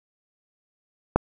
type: click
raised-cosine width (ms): 1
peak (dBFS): -3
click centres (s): 1.16
effects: none